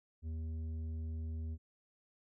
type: tone with tanh clipping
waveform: triangle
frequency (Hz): 80.1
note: E2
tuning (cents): -49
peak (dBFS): -39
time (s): 0.22-1.58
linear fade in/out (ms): 50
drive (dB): 12
effects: none